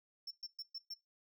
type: tone bursts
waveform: sine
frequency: 5400 Hz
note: E8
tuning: 41 cents sharp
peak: -39 dBFS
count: 5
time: 0.27-0.94 s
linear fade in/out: 5 ms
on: 38 ms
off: 120 ms
effects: noise-tail reverb RT60 0.2 s tail -22 dB re dry + tanh soft clip ceiling -41 dBFS